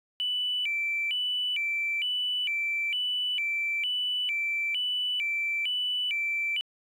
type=tone with vibrato; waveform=triangle; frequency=2637 Hz; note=E7; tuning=in tune; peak=-23 dBFS; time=0.2-6.61 s; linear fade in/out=0 ms; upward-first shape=square; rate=1.1 Hz; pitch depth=210 cents each way; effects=tanh soft clip ceiling -24 dBFS